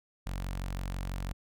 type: tone with notch filter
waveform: sawtooth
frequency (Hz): 46.08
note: F#1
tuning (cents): -6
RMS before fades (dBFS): -36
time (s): 0.26-1.33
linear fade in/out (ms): 10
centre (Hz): 380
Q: 1.3
effects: none